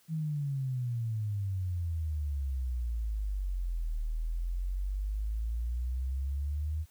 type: exponential two-way sweep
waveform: sine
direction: down then up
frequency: 163 to 38.34 to 79.3 Hz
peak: -30 dBFS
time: 0.08-6.86 s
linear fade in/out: 50 ms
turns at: 4.01 s
effects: white hiss -65 dBFS RMS until 6.9 s